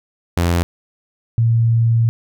sawtooth / sine tone pair in turn, 86.1 / 115.26 Hz, F2 / A#2, -24 / -19 cents, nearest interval perfect fourth, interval 505 cents, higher second, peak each -10 / -11 dBFS, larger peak first, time 0.37-0.63 / 1.38-2.09 s, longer second, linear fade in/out 0 ms, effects none

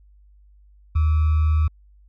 sine tone with sample-and-hold, 77.78 Hz, D#2, in tune, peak -15 dBFS, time 0.95-1.68 s, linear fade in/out 10 ms, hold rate 1225 Hz, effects added 50 Hz sine -49 dBFS peak until 2.08 s + low-pass 2000 Hz 12 dB/octave

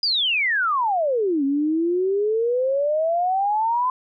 sine exponential two-way sweep, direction down then up, 4978 to 270.9 to 1027 Hz, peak -18 dBFS, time 0.03-3.9 s, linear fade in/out 2 ms, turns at 1.44 s, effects none

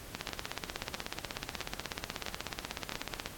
two click trains, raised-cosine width 0.2 ms, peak -17 / -18 dBFS, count 52 / 5, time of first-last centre 0.15-3.26 / 0.29-2.922 s, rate 16.4 / 1.52 Hz, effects pink hiss -48 dBFS RMS until 3.37 s + AAC 64 kbps

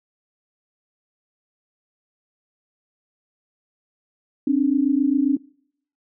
sine tone pair together, 266.2 / 293.7 Hz, C4 / D4, +30 / 0 cents, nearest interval major second, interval 170 cents, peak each -19 dBFS, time 4.47-5.37 s, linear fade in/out 5 ms, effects noise-tail reverb RT60 0.7 s tail -26 dB re dry

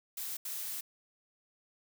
blue noise bursts at uneven times, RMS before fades -39 dBFS, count 2, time 0.17-0.37 / 0.45-0.81 s, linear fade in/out 5 ms, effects none

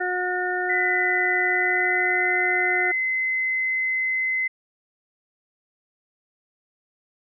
harmonic tone, 362.7 Hz, F#4, 34 cents flat, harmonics 1 / 2 / 4 / 5, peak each -28 / -28 / -28 / -28 dBFS, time 0-2.92 s, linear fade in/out 10 ms
sine tone with pitch glide, 2000 to 2049 Hz, B6 to C7, +21 to -37 cents, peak -21 dBFS, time 0.69-4.48 s, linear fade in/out 10 ms, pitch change +42 cents, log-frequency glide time 1.48-2.32 s
effects none

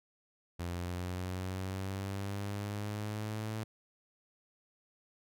sawtooth linear sweep, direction up, 86.4 to 110 Hz, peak -32 dBFS, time 0.59-3.64 s, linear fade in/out 10 ms, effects none

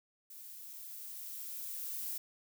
violet noise with level ramp, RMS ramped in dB -51 to -39 dBFS, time 0.3-2.18 s, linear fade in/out 5 ms, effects none

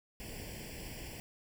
pink noise with comb filter, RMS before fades -45 dBFS, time 0.2-1.2 s, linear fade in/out 0 ms, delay 0.39 ms, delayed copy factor +0.9, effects none

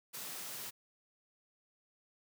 white high-pass noise, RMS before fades -44 dBFS, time 0.13-0.71 s, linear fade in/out 20 ms, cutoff 110 Hz, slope 96 dB/octave, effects none

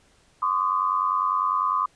sine tone cluster, 1032 / 1132 / 1222 Hz, C6 / C#6 / D#6, -24 / +36 / -32 cents, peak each -25 dBFS, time 0.42-1.86 s, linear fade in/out 5 ms, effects pink hiss -60 dBFS RMS until 1.95 s + resampled to 22050 Hz

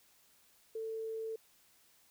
sine tone, 445.2 Hz, A4, 20 cents sharp, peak -37 dBFS, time 0.75-1.36 s, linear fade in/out 5 ms, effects white hiss -67 dBFS RMS until 2.1 s

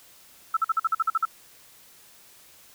sine tone bursts, 1318.5 Hz, E6, in tune, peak -19 dBFS, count 10, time 0.54-1.253 s, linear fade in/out 5 ms, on 29 ms, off 47 ms, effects white hiss -53 dBFS RMS until 2.74 s

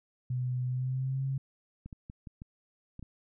sine tone with pitch glide, 125.8 to 134.83 Hz, B2 to C#3, +32 to -48 cents, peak -29 dBFS, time 0.3-1.38 s, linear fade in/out 5 ms, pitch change +120 cents, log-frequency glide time 0.67-1.24 s
clicks, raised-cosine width 5 ms, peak -31 dBFS, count 7, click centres 1.86 / 1.928 / 2.099 / 2.272 / 2.419 / 2.994 / 3.027 s
effects none

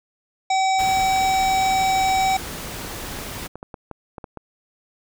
harmonic tone, 764 Hz, G5, 45 cents flat, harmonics 1 / 3 / 5 / 7 / 9 / 10, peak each -17 / -27 / -31 / -34 / -36 / -37 dBFS, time 0.5-2.37 s, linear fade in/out 5 ms
pink noise, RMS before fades -32 dBFS, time 0.78-3.48 s, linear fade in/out 20 ms
clicks, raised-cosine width 1 ms, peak -20 dBFS, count 8, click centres 3.188 / 3.556 / 3.629 / 3.742 / 3.913 / 4.182 / 4.242 / 4.373 s
effects none

